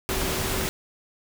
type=tone in noise; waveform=sine; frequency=380.8 Hz; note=F#4; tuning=50 cents sharp; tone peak=-34 dBFS; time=0.09-0.69 s; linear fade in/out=0 ms; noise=pink; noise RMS=-27 dBFS; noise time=0.09-0.69 s; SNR=-10 dB; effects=none